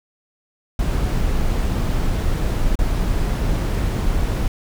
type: noise with dropouts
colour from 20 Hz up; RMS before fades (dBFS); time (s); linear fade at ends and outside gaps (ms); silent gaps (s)
brown; -19; 0.79-4.48; 2; 2.755-2.789
effects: none